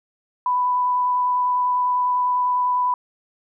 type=tone with vibrato; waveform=sine; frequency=993 Hz; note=B5; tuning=9 cents sharp; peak=-17 dBFS; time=0.46-2.94 s; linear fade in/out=2 ms; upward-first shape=triangle; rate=10 Hz; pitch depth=10 cents each way; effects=none